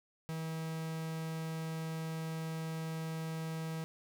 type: tone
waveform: 45% pulse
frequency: 160.9 Hz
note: E3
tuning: 42 cents flat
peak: -37 dBFS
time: 0.29-3.84 s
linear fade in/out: 0 ms
effects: none